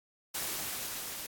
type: noise with level ramp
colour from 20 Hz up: white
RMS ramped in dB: -35 to -41 dBFS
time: 0.34-1.27 s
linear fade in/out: 10 ms
effects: AAC 64 kbps